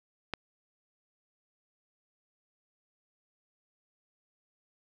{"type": "click", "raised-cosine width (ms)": 0.3, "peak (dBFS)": -16, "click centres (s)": 0.337, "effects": []}